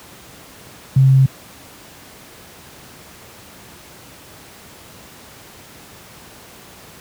sine tone, 133.5 Hz, C3, 35 cents sharp, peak -7 dBFS, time 0.96-1.26 s, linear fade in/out 5 ms, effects pink hiss -41 dBFS RMS until 7 s + high-pass 80 Hz 12 dB/octave

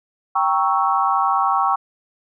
sine chord, G diminished seventh, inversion none, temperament equal with one note detuned, 784 / 937.7 / 1108.7 / 1318.5 Hz, G5 / Bb5 / Db6 / Fb6, 0 / +10 / 0 / 0 cents, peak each -20 / -23 / -19 / -23 dBFS, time 0.35-1.76 s, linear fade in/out 10 ms, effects none

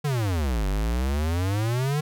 square exponential two-way sweep, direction down then up, 153.8 to 47.07 to 153.8 Hz, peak -23 dBFS, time 0.04-2.01 s, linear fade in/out 10 ms, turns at 0.67 s, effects none

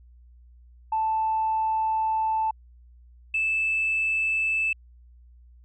sine tone pair in turn, 880 / 2629 Hz, A5 / E7, 0 / -5 cents, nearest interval octave + perfect fifth, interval 1895 cents, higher second, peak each -21 dBFS, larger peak neither, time 0.92-2.51 / 3.34-4.73 s, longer first, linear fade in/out 5 ms, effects tanh soft clip ceiling -17 dBFS + added 60 Hz sine -49 dBFS peak until 5.64 s

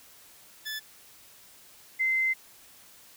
20% pulse / sine tone pair in turn, 1737 / 2070 Hz, A6 / C7, -23 / -19 cents, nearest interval minor third, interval 304 cents, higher second, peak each -28 / -23 dBFS, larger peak second, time 0.65-0.8 / 1.99-2.34 s, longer second, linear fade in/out 20 ms, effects white hiss -54 dBFS RMS until 3.16 s

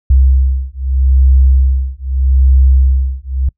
sine beating tone pair, 65.41 / 66.21 Hz, C2 / C2, 0 / +21 cents, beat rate 0.8 Hz, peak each -10 dBFS, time 0.1-3.49 s, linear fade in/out 5 ms, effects noise-tail reverb RT60 0.1 s tail -25 dB re dry

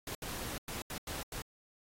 pink noise bursts at uneven times, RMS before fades -41 dBFS, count 6, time 0.07-0.15 / 0.22-0.58 / 0.68-0.82 / 0.9-0.98 / 1.07-1.23 / 1.32-1.42 s, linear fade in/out 2 ms, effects AAC 48 kbps

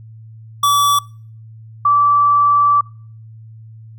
square / sine tone pair in turn, 1150 / 1160 Hz, D6 / D6, -37 / -22 cents, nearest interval unison, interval 15 cents, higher second, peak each -11 / -9 dBFS, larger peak second, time 0.63-0.99 / 1.85-2.81 s, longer second, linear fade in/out 5 ms, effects noise-tail reverb RT60 0.5 s tail -26 dB re dry + added 111 Hz sine -35 dBFS peak until 3.98 s

